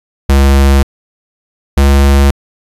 square tone pair in turn, 68.7 / 69.46 Hz, C#2 / C#2, -15 / +4 cents, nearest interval unison, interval 19 cents, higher second, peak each -5 dBFS, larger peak neither, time 0.29-0.83 / 1.77-2.31 s, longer neither, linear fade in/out 5 ms, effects resampled to 32000 Hz

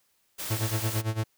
white noise, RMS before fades -35 dBFS, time 0.38-1.02 s, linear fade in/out 20 ms
45% pulse tone with tremolo, 110 Hz, A2, in tune, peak -24 dBFS, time 0.5-1.24 s, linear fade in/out 10 ms, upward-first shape sine, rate 8.9 Hz, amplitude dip 85%
effects white hiss -70 dBFS RMS until 1.37 s

